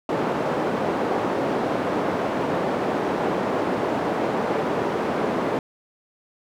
white band-pass noise, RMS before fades -24 dBFS, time 0.09-5.59 s, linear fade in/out 2 ms, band 200 to 650 Hz, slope 12 dB/octave, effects none

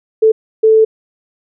sine tone bursts at uneven times, 440 Hz, A4, in tune, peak -5 dBFS, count 2, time 0.22-0.32 / 0.63-0.85 s, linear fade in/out 10 ms, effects none

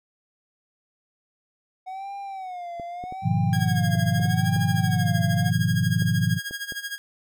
triangle tone with vibrato, 740 Hz, F#5, in tune, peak -30 dBFS, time 1.86-5.51 s, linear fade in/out 20 ms, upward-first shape sine, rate 0.81 Hz, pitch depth 130 cents each way
clicks, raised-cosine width 2 ms, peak -25 dBFS, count 10, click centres 2.798 / 3.039 / 3.124 / 3.952 / 4.199 / 4.255 / 4.564 / 6.022 / 6.51 / 6.722 s
sine chord, F half-diminished seventh, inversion first, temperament equal with one note detuned, 103.83 / 123.47 / 155.56 / 177.77 Hz, Ab2 / Cb3 / Eb3 / F3, 0 / 0 / 0 / +31 cents, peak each -25 dBFS, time 3.22-6.4 s, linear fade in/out 50 ms
sawtooth tone with tremolo, 1635 Hz, G#6, 28 cents flat, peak -24 dBFS, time 3.53-6.98 s, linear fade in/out 0 ms, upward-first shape sine, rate 13 Hz, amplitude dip 80%
effects none

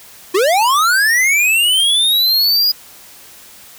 square linear sweep, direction up, 342 to 4942 Hz, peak -11 dBFS, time 0.34-2.72 s, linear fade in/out 10 ms, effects white hiss -40 dBFS RMS until 3.78 s

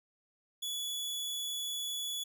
sawtooth tone, 3413 Hz, G#7, 47 cents sharp, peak -32 dBFS, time 0.62-2.24 s, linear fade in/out 10 ms, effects none

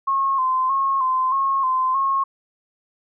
sine tone with vibrato, 1060 Hz, C6, 22 cents sharp, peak -17 dBFS, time 0.07-2.24 s, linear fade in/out 10 ms, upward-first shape square, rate 1.6 Hz, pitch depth 43 cents each way, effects none

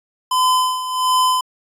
square tone with tremolo, 1018 Hz, C6, 48 cents flat, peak -13 dBFS, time 0.31-1.41 s, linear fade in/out 5 ms, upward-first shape sine, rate 1.4 Hz, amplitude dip 70%, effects resampled to 32000 Hz

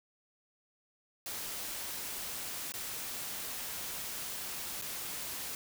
white noise with dropouts, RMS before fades -40 dBFS, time 1.26-5.55 s, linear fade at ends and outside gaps 1 ms, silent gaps 2.721-2.739 / 4.815-4.821 s, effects none

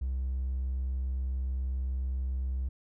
triangle tone, 64.8 Hz, C2, 16 cents flat, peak -26 dBFS, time 0.01-2.69 s, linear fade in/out 10 ms, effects tanh soft clip ceiling -25 dBFS

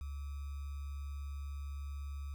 sine tone with sample-and-hold, 70.6 Hz, C#2, 32 cents sharp, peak -39 dBFS, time 0.01-2.34 s, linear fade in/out 0 ms, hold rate 1225 Hz, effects none

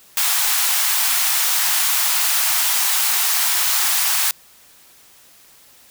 white high-pass noise, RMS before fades -18 dBFS, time 0.17-4.31 s, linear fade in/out 2 ms, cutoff 730 Hz, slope 48 dB/octave, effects white hiss -49 dBFS RMS until 5.9 s

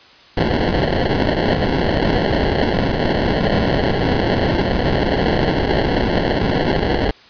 white noise with sample-and-hold, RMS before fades -17 dBFS, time 0.37-7.11 s, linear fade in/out 5 ms, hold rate 1225 Hz, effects white hiss -45 dBFS RMS until 7.29 s + resampled to 11025 Hz

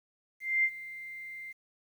sine tone with ADSR envelope, 2093 Hz, C7, in tune, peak -22 dBFS, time 0.4-1.53 s, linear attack 240 ms, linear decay 57 ms, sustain -18 dB, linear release 17 ms, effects 10-bit

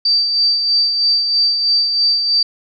sine tone with tremolo, 4648 Hz, D8, 19 cents flat, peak -10 dBFS, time 0.05-2.43 s, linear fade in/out 5 ms, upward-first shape sine, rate 3.1 Hz, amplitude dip 45%, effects none

